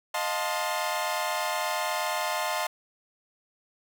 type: chord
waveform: sawtooth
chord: F dominant seventh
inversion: third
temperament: equal with one note detuned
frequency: 622.3 / 710.7 / 880 / 1046.5 Hz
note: Eb5 / F5 / A5 / C6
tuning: 0 / +30 / 0 / 0 cents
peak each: -29 dBFS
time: 0.14-2.67 s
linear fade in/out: 5 ms
effects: none